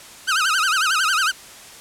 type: tone with vibrato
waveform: sawtooth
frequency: 1396.9 Hz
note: F6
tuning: in tune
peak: -13 dBFS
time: 0.27-1.32 s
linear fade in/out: 20 ms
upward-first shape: sine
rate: 11 Hz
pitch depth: 210 cents each way
effects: white hiss -41 dBFS RMS until 1.8 s + low-pass 10000 Hz 12 dB/octave